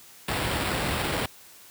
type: noise with sample-and-hold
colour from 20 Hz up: pink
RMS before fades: -27 dBFS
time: 0.28-1.26 s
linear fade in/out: 5 ms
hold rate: 6300 Hz
effects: white hiss -50 dBFS RMS until 1.7 s + high-pass 60 Hz 12 dB/octave